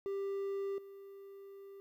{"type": "tone with level steps", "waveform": "triangle", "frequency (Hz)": 394.6, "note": "G4", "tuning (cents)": 11, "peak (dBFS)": [-33, -47], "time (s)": [0.06, 1.8], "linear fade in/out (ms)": 0, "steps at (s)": 0.78, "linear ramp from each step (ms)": 2, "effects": ["12-bit"]}